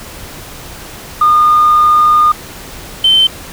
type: tone pair in turn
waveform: sine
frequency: 1219 / 3090 Hz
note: D#6 / G7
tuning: -36 / -26 cents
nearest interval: octave + major third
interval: 1610 cents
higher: second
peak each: -4 dBFS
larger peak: neither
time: 1.21-2.32 / 3.04-3.27 s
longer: first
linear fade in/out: 5 ms
effects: tanh soft clip ceiling -1 dBFS + pink hiss -30 dBFS RMS until 3.52 s